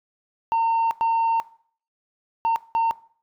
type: tone bursts at uneven times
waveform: sine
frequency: 912 Hz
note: A#5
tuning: 38 cents flat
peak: -15 dBFS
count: 4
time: 0.52-0.91 / 1.01-1.4 / 2.45-2.56 / 2.75-2.91 s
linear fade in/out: 0 ms
effects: noise-tail reverb RT60 0.5 s tail -21 dB re dry + tanh soft clip ceiling -17 dBFS